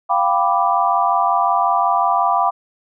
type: chord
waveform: sine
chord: G dominant seventh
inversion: third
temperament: equal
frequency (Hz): 698.5 / 784 / 987.8 / 1174.7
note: F5 / G5 / B5 / D6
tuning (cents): 0 / 0 / 0 / 0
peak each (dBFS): -19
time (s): 0.09-2.51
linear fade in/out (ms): 20
effects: none